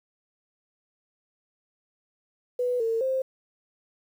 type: tone with pitch steps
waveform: sine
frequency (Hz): 494.4 / 453.5 / 525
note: B4 / A#4 / C5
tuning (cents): +2 / -48 / +6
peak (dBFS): -23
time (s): 2.59-3.22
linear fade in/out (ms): 5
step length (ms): 210
effects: 9-bit